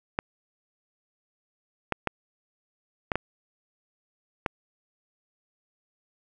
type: clicks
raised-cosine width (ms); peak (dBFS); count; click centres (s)
0.5; -10; 6; 0.189 / 1.923 / 2.073 / 3.118 / 3.156 / 4.462
effects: none